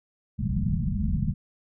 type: low-pass noise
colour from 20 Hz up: white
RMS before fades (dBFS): -26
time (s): 0.38-1.34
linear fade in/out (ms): 10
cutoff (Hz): 220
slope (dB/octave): 96
effects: none